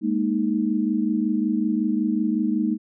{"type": "chord", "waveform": "sine", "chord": "Ab suspended second", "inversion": "none", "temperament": "equal", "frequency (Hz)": [207.7, 233.1, 311.1], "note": ["Ab3", "Bb3", "Eb4"], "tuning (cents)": [0, 0, 0], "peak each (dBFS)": -24, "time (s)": [0.01, 2.78], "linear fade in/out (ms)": 50, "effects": []}